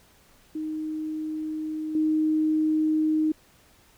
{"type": "tone with level steps", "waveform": "sine", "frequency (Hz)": 311.1, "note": "D#4", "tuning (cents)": 0, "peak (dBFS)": [-28, -20], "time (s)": [0.55, 3.32], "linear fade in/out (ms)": 5, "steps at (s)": 1.95, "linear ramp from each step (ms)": 2, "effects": ["pink hiss -58 dBFS RMS until 3.97 s"]}